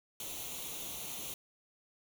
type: noise with comb filter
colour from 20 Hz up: white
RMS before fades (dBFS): -42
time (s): 0.2-1.34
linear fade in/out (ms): 2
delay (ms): 0.3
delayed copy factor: +0.7
effects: none